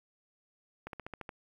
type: slowing click train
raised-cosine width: 0.5 ms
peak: -26 dBFS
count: 7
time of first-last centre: 0.87-1.292 s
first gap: 62 ms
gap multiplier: 1.05
effects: 10-bit